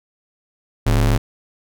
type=ring-modulated tone; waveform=square; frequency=77.78 Hz; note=D#2; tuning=in tune; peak=-11 dBFS; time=0.86-1.18 s; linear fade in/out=10 ms; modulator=33.9 Hz; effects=none